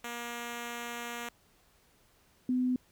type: tone pair in turn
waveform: 5% pulse / sine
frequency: 237.6 / 252.2 Hz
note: A#3 / B3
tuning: +33 / +36 cents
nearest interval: minor second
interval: 103 cents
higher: second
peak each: -26 dBFS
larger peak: neither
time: 0.04-1.29 / 2.49-2.76 s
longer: first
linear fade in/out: 2 ms
effects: pink hiss -66 dBFS RMS until 2.91 s